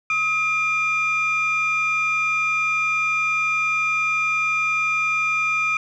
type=tone pair together; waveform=sine; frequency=1271.4 / 2400 Hz; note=D#6 / D7; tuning=+37 / +37 cents; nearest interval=major seventh; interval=1100 cents; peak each=-22 / -18 dBFS; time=0.1-5.77 s; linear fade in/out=2 ms; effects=tanh soft clip ceiling -15 dBFS